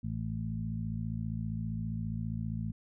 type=harmonic tone with a mistuned harmonic; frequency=55 Hz; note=A1; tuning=in tune; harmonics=1 / 2 / 3 / 4; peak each=-43 / -36 / -38 / -39 dBFS; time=0.03-2.72 s; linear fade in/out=10 ms; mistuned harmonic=1; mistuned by=-27 cents; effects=none